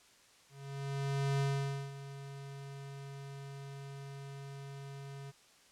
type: tone with ADSR envelope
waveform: square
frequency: 138.59 Hz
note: C#3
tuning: in tune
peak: -30 dBFS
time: 0.49-5.32 s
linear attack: 910 ms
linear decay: 510 ms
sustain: -15 dB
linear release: 26 ms
effects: white hiss -63 dBFS RMS until 5.71 s + low-pass 8000 Hz 12 dB/octave